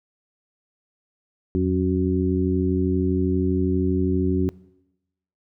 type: harmonic tone with a mistuned harmonic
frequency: 92.5 Hz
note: F#2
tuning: in tune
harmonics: 1 / 2 / 3 / 4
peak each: -24 / -24 / -24 / -24 dBFS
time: 1.55-4.49 s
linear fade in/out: 0 ms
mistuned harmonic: 1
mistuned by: -150 cents
effects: noise-tail reverb RT60 0.9 s tail -22 dB re dry